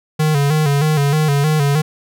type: tone with vibrato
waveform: square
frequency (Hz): 148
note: D3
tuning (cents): +14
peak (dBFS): -13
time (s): 0.19-1.82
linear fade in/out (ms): 10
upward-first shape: square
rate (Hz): 3.2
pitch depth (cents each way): 75
effects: none